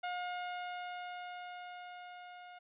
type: tone with level ramp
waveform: sawtooth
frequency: 716 Hz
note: F5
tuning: 43 cents sharp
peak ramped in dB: -32 to -46 dBFS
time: 0.03-2.59 s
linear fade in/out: 10 ms
effects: resampled to 8000 Hz